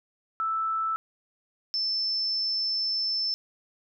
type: tone pair in turn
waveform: sine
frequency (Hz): 1318.5 / 5294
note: E6 / E8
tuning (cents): 0 / +7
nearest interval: 2 octaves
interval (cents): 2407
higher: second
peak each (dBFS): -25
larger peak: neither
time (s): 0.4-0.96 / 1.74-3.34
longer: second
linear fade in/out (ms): 0
effects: none